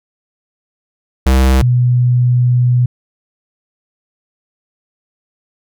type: tone pair in turn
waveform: square / sine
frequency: 65.41 / 123.48 Hz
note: C2 / B2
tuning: 0 / 0 cents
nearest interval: major seventh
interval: 1100 cents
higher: second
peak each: -8 dBFS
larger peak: neither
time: 1.26-1.62 / 1.62-2.86 s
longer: second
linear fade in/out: 5 ms
effects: none